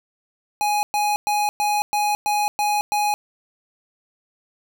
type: tone bursts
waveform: square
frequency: 832 Hz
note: G#5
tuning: 3 cents sharp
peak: -19 dBFS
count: 8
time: 0.61-3.14 s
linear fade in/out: 0 ms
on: 220 ms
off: 110 ms
effects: none